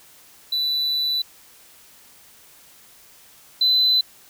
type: tone pair in turn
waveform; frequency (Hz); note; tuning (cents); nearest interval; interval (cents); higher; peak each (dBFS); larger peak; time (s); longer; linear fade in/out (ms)
triangle; 3975 / 4021; B7 / B7; +10 / +30; unison; 20; second; -18 / -12; second; 0.52-1.22 / 3.61-4.01; first; 5
effects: tanh soft clip ceiling -11 dBFS + white hiss -50 dBFS RMS until 4.29 s